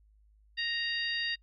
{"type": "harmonic tone with a mistuned harmonic", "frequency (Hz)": 932.3, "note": "A#5", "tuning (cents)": 0, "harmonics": [2, 3, 4, 5], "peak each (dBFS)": [-34, -36, -37, -38], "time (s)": [0.57, 1.36], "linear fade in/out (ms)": 20, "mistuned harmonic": 5, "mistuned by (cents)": 22, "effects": ["noise-tail reverb RT60 0.1 s tail -26 dB re dry", "added 52 Hz sine -60 dBFS peak until 1.42 s"]}